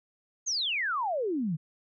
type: exponential sweep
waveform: sine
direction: down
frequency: 6690 to 145.6 Hz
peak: -27 dBFS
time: 0.46-1.57 s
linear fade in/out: 20 ms
effects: none